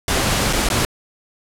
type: noise with dropouts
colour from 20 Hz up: pink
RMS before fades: -18 dBFS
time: 0.08-0.85 s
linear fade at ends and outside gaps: 1 ms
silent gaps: 0.528-0.532 / 0.688-0.701 s
effects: low-pass 11000 Hz 12 dB/octave